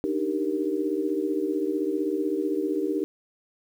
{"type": "chord", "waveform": "sine", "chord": "Eb major seventh", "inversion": "third", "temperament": "equal with one note detuned", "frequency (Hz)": [295.4, 311.1, 392, 466.2], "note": ["D4", "Eb4", "G4", "Bb4"], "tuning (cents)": [10, 0, 0, 0], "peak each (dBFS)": [-31, -28, -28, -32], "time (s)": [0.04, 3.04], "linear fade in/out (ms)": 0, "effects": ["9-bit"]}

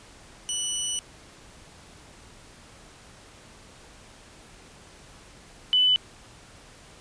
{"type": "tone pair in turn", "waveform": ["10% pulse", "sine"], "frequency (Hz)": [2960, 2998], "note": ["F#7", "F#7"], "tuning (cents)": [0, 22], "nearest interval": "unison", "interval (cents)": 22, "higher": "second", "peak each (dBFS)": -17, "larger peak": "neither", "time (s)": [[0.49, 0.99], [5.73, 5.96]], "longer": "first", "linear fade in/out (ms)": 0, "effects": ["pink hiss -50 dBFS RMS until 7 s", "resampled to 22050 Hz"]}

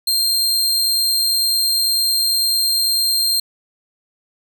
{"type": "tone with amplitude modulation", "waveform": "sawtooth", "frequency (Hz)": 4186, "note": "C8", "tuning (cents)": 0, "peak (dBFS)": -11, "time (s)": [0.07, 3.4], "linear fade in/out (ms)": 5, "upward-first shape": "sine", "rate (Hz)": 109, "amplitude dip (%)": 25, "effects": []}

